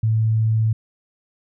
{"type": "tone", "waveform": "sine", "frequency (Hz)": 110.7, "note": "A2", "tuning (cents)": 11, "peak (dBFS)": -15, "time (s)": [0.03, 0.73], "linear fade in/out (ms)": 5, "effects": []}